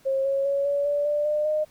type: tone with pitch steps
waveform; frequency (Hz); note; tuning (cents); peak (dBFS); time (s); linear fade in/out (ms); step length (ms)
sine; 538 / 548 / 558.3 / 568.7 / 579.3 / 590.1 / 601.1 / 612.3; C5 / C#5 / C#5 / C#5 / D5 / D5 / D5 / D#5; +48 / -20 / +12 / +44 / -24 / +8 / +40 / -28; -21; 0.05-1.65; 20; 200
effects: pink hiss -58 dBFS RMS until 1.7 s